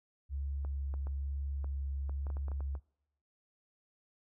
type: tone with vibrato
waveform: sine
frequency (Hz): 69.3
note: C#2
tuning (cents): 0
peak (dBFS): -34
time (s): 0.29-2.8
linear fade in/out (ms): 50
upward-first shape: sine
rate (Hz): 1.1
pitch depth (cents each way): 11
type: clicks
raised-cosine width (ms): 1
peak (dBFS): -35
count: 12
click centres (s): 0.649 / 0.94 / 1.07 / 1.644 / 2.095 / 2.268 / 2.302 / 2.369 / 2.483 / 2.517 / 2.606 / 2.752
effects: noise-tail reverb RT60 0.9 s tail -24 dB re dry